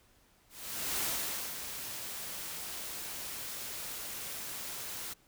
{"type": "noise with ADSR envelope", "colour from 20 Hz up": "white", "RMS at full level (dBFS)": -33, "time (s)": [0.49, 5.14], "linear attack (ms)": 510, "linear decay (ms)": 540, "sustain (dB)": -8, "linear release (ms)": 14, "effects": ["pink hiss -66 dBFS RMS until 5.27 s"]}